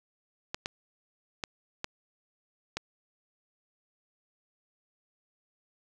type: clicks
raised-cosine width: 0.2 ms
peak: -15 dBFS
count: 5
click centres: 0.545 / 0.659 / 1.438 / 1.844 / 2.77 s
effects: none